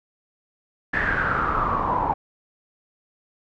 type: noise with low-pass filter sweep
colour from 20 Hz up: pink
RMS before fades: -23 dBFS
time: 0.93-2.14 s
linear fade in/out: 10 ms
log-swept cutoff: 1800 to 880 Hz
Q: 9.9
effects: none